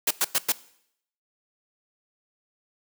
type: noise bursts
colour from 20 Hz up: white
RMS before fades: -22 dBFS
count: 4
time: 0.07-0.522 s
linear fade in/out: 5 ms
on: 38 ms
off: 100 ms
effects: noise-tail reverb RT60 0.7 s tail -19 dB re dry + high-pass 200 Hz 12 dB/octave